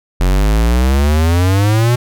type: exponential sweep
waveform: square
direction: up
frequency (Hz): 43.99 to 123.6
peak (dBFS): -10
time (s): 0.2-1.96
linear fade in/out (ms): 10
effects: none